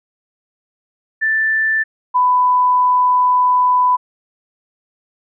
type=tone pair in turn; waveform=sine; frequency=1766 / 997.2 Hz; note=A6 / B5; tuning=+6 / +16 cents; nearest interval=minor seventh; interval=990 cents; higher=first; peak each=-13 / -10 dBFS; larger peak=second; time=1.21-1.84 / 2.14-3.97 s; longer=second; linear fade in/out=20 ms; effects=none